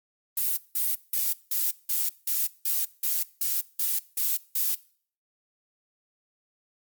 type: noise bursts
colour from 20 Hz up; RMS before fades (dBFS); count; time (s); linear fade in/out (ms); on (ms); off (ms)
violet; -26; 12; 0.37-4.75; 5; 200; 180
effects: noise-tail reverb RT60 0.5 s tail -21 dB re dry + Opus 32 kbps